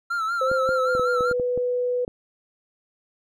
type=tone with vibrato; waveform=triangle; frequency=1349 Hz; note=E6; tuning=40 cents sharp; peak=-21 dBFS; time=0.1-1.33 s; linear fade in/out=10 ms; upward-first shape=sine; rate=5.2 Hz; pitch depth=73 cents each way
type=tone with pitch glide; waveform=sine; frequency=523.3 to 493.9 Hz; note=C5 to B4; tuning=0 to 0 cents; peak=-21 dBFS; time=0.41-2.05 s; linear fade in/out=5 ms; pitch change=-100 cents; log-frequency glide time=0.68-1.1 s
type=clicks; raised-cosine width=2 ms; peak=-19 dBFS; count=9; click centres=0.515 / 0.691 / 0.951 / 0.996 / 1.208 / 1.313 / 1.398 / 1.576 / 2.079 s
effects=none